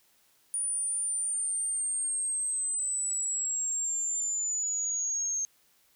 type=linear sweep; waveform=sine; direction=down; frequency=9520 to 6390 Hz; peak=-28 dBFS; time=0.54-5.45 s; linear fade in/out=0 ms; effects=white hiss -66 dBFS RMS until 5.95 s